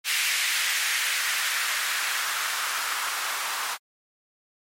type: noise with band-pass filter sweep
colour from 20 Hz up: blue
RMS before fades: -27 dBFS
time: 0.04-3.78 s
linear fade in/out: 50 ms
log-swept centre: 2200 to 1100 Hz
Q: 1.8
effects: MP3 64 kbps